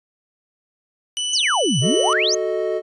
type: tone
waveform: sawtooth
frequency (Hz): 2976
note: F#7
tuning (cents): +9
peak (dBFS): -18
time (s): 1.17-2.13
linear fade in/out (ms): 0
type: exponential two-way sweep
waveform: sine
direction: down then up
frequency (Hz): 6645 to 114.1 to 6645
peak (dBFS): -17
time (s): 1.33-2.35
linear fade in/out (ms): 5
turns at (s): 1.8
type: chord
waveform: triangle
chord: D# diminished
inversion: first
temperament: equal with one note detuned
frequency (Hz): 370 / 438 / 622.3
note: F#4 / A4 / D#5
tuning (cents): 0 / -8 / 0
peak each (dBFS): -22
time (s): 1.81-2.82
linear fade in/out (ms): 50
effects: resampled to 24000 Hz